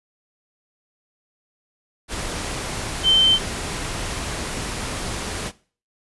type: tone in noise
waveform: sine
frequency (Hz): 3100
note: G7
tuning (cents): -20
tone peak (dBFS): -12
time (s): 3.03-3.39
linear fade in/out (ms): 50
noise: pink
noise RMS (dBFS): -28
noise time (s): 2.08-5.52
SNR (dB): +13
effects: noise-tail reverb RT60 0.4 s tail -19 dB re dry + resampled to 24000 Hz